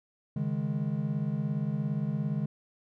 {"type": "chord", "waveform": "triangle", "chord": "C# suspended second", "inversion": "none", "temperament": "just", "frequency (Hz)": [138.59, 155.92, 207.9], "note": ["C#3", "D#3", "G#3"], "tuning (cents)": [0, 4, 2], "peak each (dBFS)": [-31, -30, -31], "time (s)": [0.36, 2.46], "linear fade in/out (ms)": 5, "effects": []}